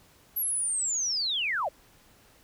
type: linear sweep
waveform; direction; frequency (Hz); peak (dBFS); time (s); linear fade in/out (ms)
sine; down; 11840 to 501; -26; 0.36-1.69; 10
effects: pink hiss -59 dBFS RMS until 2.43 s